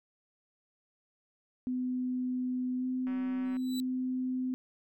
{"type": "tone with pitch glide", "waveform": "sine", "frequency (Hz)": [252.5, 255.7], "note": ["B3", "C4"], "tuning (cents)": [39, -40], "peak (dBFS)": -30, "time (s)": [1.67, 4.54], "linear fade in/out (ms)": 0, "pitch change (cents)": 21, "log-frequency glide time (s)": [2.78, 2.85]}
{"type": "click train", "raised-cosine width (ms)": 0.5, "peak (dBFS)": -35, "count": 95, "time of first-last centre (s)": [3.07, 3.567], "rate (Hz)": 189}
{"type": "tone with exponential growth", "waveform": "sawtooth", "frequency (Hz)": 3951, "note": "B7", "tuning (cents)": 0, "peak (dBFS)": -34, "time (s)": [3.45, 3.8], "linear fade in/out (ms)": 0, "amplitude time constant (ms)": 75}
{"effects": []}